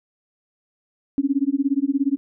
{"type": "tone with tremolo", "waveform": "sine", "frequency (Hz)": 277.2, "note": "C#4", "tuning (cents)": 0, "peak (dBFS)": -14, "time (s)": [1.18, 2.17], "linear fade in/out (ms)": 0, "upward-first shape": "sine", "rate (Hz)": 17, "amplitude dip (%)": 100, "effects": []}